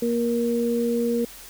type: tone pair together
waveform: sine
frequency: 235.6 / 471.2 Hz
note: A#3 / A#4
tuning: +19 / +19 cents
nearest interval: octave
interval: 1200 cents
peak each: -23 dBFS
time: 0.02-1.25 s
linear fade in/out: 5 ms
effects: added 43 Hz sine -53 dBFS peak until 1.49 s + white hiss -43 dBFS RMS until 1.49 s